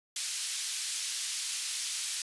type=band-pass noise; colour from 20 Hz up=white; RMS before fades=-35 dBFS; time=0.16-2.22 s; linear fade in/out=2 ms; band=2900 to 8800 Hz; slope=12 dB/octave; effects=resampled to 24000 Hz